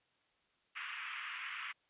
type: band-pass noise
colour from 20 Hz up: white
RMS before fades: -44 dBFS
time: 0.75-1.73 s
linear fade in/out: 20 ms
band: 1100 to 2900 Hz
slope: 48 dB/octave
effects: white hiss -75 dBFS RMS until 1.89 s + resampled to 8000 Hz